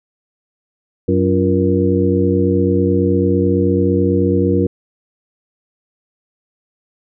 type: harmonic tone with a mistuned harmonic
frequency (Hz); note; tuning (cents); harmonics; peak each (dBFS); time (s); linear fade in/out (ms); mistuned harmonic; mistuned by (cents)
94.4; F#2; +35; 1 / 2 / 3 / 4 / 5; -18 / -18 / -18 / -18 / -18; 1.08-4.67; 5; 4; -120
effects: none